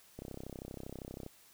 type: click train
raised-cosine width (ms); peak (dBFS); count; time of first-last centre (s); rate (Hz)
2; -30; 36; 0.19-1.264; 32.6
effects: white hiss -62 dBFS RMS until 1.53 s